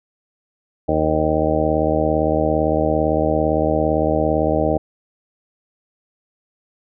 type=harmonic tone; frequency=77.7 Hz; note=D#2; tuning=2 cents flat; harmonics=1 / 2 / 3 / 4 / 5 / 6 / 7 / 8 / 10; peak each=-25 / -26 / -28 / -22 / -31 / -23 / -23 / -21 / -25 dBFS; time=0.88-4.78 s; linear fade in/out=10 ms; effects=none